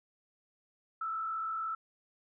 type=tone with frequency modulation; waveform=sine; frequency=1318.5 Hz; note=E6; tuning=in tune; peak=-33 dBFS; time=1.01-1.75 s; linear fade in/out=5 ms; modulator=46.5 Hz; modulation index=0.62; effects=none